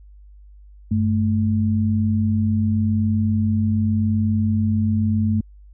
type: tone pair together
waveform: sine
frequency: 97.11 / 218 Hz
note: G2 / A3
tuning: -16 / -16 cents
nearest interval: octave + major second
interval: 1400 cents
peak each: -19 dBFS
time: 0.91-5.41 s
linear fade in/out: 5 ms
effects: added 50 Hz sine -42 dBFS peak until 5.73 s